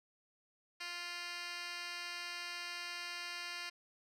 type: tone with band-pass filter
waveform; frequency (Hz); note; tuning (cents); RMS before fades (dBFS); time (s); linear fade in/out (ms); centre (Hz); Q
10% pulse; 349.2; F4; 0; -44; 0.8-3.7; 10; 3500; 2.5
effects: none